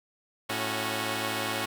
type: tone cluster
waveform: 5% pulse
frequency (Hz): 109.4 / 276.7 / 366.3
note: A2 / C#4 / F#4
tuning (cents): -9 / -3 / -17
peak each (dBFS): -22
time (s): 0.49-1.66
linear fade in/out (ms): 10
effects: none